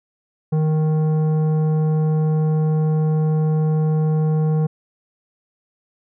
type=tone with tanh clipping; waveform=sine; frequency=155.56 Hz; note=D#3; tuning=in tune; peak=-17 dBFS; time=0.52-4.67 s; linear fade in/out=10 ms; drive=11 dB; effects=none